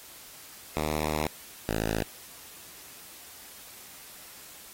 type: tone pair in turn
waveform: 5% pulse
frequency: 76.6 / 54.3 Hz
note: D#2 / A1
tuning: -27 / -22 cents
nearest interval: tritone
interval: 595 cents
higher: first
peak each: -16 dBFS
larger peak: neither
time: 0.77-1.27 / 1.69-2.03 s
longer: first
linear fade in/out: 0 ms
effects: white hiss -48 dBFS RMS until 4.73 s + AAC 48 kbps